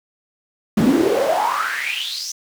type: noise with high-pass filter sweep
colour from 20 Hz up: brown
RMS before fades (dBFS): -19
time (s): 0.77-2.32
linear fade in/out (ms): 5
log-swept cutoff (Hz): 200 to 6100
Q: 8.7
effects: none